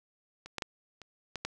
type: clicks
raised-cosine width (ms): 0.2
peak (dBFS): -28 / -17 / -16 / -30 / -19 / -16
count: 6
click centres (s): 0.46 / 0.583 / 0.622 / 1.017 / 1.357 / 1.45
effects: none